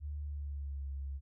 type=tone with pitch glide; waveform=sine; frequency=73.42 to 68.9 Hz; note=D2 to C#2; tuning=0 to -10 cents; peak=-37 dBFS; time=0-1.21 s; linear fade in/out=50 ms; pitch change=-110 cents; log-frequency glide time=0.2-0.87 s; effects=none